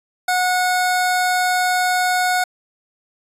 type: tone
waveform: 25% pulse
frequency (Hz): 730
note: F#5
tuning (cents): -24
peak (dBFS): -12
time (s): 0.28-2.44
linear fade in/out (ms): 5
effects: resampled to 32000 Hz